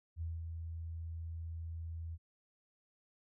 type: tone with ADSR envelope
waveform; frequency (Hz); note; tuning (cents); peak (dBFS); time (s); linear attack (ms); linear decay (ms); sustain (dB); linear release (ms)
sine; 82.41; E2; 0; -36; 0.16-2.18; 54; 200; -4; 43
effects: none